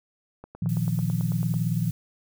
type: click train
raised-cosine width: 1 ms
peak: -27 dBFS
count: 11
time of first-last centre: 0.44-1.54 s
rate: 9.09 Hz
type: chord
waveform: sine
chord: Bb suspended fourth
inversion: none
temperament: equal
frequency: 116.54 / 155.56 / 174.61 Hz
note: Bb2 / Eb3 / F3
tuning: 0 / 0 / 0 cents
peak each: -27 dBFS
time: 0.62-1.91 s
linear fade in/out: 5 ms
type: noise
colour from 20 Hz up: blue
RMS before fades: -45 dBFS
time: 0.69-1.91 s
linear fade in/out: 0 ms
effects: none